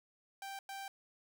sawtooth tone bursts at uneven times, 784 Hz, G5, in tune, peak -39 dBFS, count 2, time 0.42-0.59 / 0.69-0.88 s, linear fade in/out 2 ms, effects none

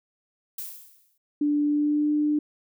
violet noise with exponential decay, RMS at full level -32 dBFS, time 0.58-1.18 s, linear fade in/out 5 ms, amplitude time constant 130 ms
sine tone with pitch glide, 293.6 to 298.4 Hz, D4 to D4, 0 to +28 cents, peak -20 dBFS, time 1.41-2.39 s, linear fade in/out 5 ms, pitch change +28 cents, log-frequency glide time 1.65-2.1 s
effects none

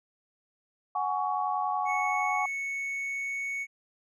sine chord, F# suspended second, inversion none, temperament equal with one note detuned, 740 / 830.6 / 1121.6 Hz, F#5 / G#5 / C#6, 0 / 0 / +20 cents, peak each -31 dBFS, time 0.95-2.46 s, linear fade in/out 5 ms
triangle tone with pitch glide, 2206 to 2220 Hz, C#7 to C#7, -9 to +2 cents, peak -29 dBFS, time 1.85-3.67 s, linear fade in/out 50 ms, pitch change +11 cents, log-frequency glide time 2.08-3.47 s
effects resampled to 24000 Hz

